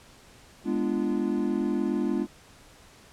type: chord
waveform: triangle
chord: G# diminished seventh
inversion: none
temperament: equal with one note detuned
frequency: 207.7 / 246.9 / 293.7 / 343.8 Hz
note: G#3 / B3 / D4 / F4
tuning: 0 / 0 / 0 / -27 cents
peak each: -28 dBFS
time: 0.64-2.27 s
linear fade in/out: 50 ms
effects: pink hiss -53 dBFS RMS until 3.12 s + low-pass 10000 Hz 12 dB/octave